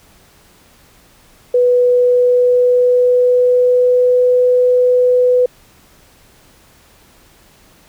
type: tone with pitch glide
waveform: sine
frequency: 493 to 497.9 Hz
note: B4 to B4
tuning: -3 to +14 cents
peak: -8 dBFS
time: 1.54-5.46 s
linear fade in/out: 5 ms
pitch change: +17 cents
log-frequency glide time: 1.87-4.34 s
effects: pink hiss -48 dBFS RMS until 7.88 s